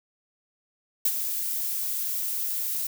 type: noise with ADSR envelope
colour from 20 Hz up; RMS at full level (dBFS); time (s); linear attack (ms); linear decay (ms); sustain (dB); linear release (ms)
violet; -21; 1.05-2.87; 6; 53; -8; 4
effects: none